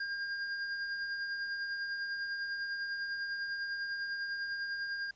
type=tone with tremolo; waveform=square; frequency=1608 Hz; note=G6; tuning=44 cents sharp; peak=-34 dBFS; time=0-5.11 s; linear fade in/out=5 ms; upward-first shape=triangle; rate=10 Hz; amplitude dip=40%; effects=pink hiss -68 dBFS RMS until 5.15 s + resampled to 16000 Hz